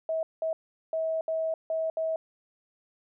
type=tone bursts at uneven times; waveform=sine; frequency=644 Hz; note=E5; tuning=41 cents flat; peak=-26 dBFS; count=6; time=0.09-0.23 / 0.42-0.53 / 0.93-1.21 / 1.28-1.54 / 1.7-1.9 / 1.97-2.16 s; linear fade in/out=2 ms; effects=none